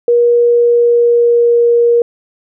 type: tone with pitch glide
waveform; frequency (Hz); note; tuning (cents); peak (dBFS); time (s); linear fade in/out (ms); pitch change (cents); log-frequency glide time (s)
sine; 477 to 472.6; A#4 to A#4; +40 to +24; -6; 0.08-2.02; 2; -16; 0.3-1.67
effects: none

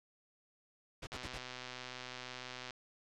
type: noise bursts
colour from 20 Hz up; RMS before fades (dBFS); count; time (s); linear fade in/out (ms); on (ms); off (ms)
pink; -44; 4; 1.02-1.383; 10; 51; 53
type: click train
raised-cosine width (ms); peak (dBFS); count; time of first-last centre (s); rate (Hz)
0.2; -27; 201; 1.12-2.707; 126
effects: low-pass 6000 Hz 12 dB/octave

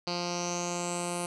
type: tone with low-pass filter sweep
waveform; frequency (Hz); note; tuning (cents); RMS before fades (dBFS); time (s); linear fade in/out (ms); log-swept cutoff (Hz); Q
10% pulse; 175; F3; +4; -33; 0.07-1.26; 2; 4700 to 9600; 6.9
effects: none

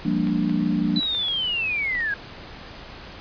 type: chord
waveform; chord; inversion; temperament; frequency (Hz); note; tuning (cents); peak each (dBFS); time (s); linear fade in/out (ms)
sine; G minor seventh; third; equal with one note detuned; 174.61 / 200.6 / 233.1 / 293.7; F3 / G3 / Bb3 / D4; 0 / +40 / 0 / 0; -25; 0.05-1; 5
type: clicks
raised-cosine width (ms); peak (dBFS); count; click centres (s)
0.3; -21; 7; 0.271 / 0.496 / 1.03 / 1.149 / 1.283 / 1.952 / 2.006
type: linear sweep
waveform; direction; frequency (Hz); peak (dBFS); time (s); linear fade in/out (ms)
sine; down; 4005 to 1600; -22; 0.96-2.14; 2
effects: pink hiss -40 dBFS RMS until 3.2 s + resampled to 11025 Hz

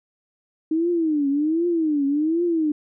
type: tone with vibrato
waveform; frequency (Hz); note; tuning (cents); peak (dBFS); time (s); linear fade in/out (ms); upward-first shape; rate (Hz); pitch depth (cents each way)
sine; 311.1; D#4; 0; -18; 0.71-2.72; 5; triangle; 1.3; 220
effects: none

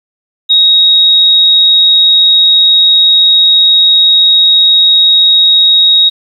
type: tone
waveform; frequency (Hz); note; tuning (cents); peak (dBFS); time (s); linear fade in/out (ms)
sine; 3777; A#7; +22; -3; 0.49-6.1; 20
effects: 7-bit

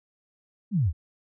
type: exponential sweep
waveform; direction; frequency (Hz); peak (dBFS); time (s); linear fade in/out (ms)
sine; down; 232 to 69.3; -20; 0.71-0.93; 50
effects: none

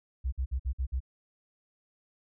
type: tone bursts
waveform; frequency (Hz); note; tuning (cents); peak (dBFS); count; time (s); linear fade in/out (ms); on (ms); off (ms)
sine; 64.7; C2; -19; -27; 6; 0.24-1.004; 20; 84; 52
effects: none

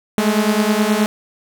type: beating tone pair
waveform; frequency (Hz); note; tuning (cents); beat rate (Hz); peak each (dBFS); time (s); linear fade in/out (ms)
sawtooth; 207.7 / 217.2; G#3 / A3; 0 / -22; 9.5; -13; 0.18-1.06; 0
effects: none

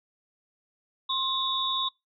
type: tone cluster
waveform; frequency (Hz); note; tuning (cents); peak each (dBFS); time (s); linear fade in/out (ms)
sine; 1059 / 3509 / 3776; C6 / A7 / A#7; +21 / -5 / +22; -30; 1.09-1.89; 10
effects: noise-tail reverb RT60 0.2 s tail -24 dB re dry

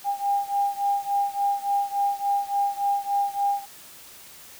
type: beating tone pair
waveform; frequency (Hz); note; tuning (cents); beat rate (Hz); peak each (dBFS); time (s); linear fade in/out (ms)
sine; 803 / 806.5; G5 / G5; +41 / +49; 3.5; -24 / -26; 0.04-3.66; 50
effects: white hiss -46 dBFS RMS until 4.59 s

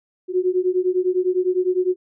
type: beating tone pair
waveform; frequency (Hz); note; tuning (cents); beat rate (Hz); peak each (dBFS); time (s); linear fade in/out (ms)
sine; 361 / 370.9; F#4 / F#4; -43 / +4; 9.9; -20; 0.28-1.96; 50
effects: none

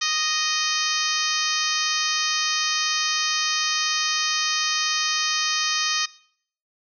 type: harmonic tone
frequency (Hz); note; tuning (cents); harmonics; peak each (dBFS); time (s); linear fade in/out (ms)
621; D#5; -3; 2 / 3 / 4 / 5 / 6 / 7 / 8 / 9 / 10; -30 / -30 / -30 / -30 / -30 / -30 / -30 / -30 / -30; 0.01-6.06; 10
effects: noise-tail reverb RT60 0.6 s tail -20 dB re dry

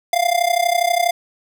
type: tone with amplitude modulation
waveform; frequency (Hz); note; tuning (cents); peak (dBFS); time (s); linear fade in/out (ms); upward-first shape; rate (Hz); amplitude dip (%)
square; 698.5; F5; 0; -12; 0.13-1.11; 2; sine; 32.3; 85
effects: none

